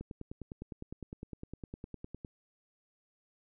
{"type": "click train", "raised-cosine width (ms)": 3, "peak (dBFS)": -29, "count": 23, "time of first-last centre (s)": [0.01, 2.248], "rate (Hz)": 9.83, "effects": []}